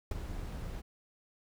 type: noise with ADSR envelope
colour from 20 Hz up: brown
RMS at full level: -30 dBFS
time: 0.11-0.82 s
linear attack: 4 ms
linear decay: 15 ms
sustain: -10 dB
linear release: 23 ms
effects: none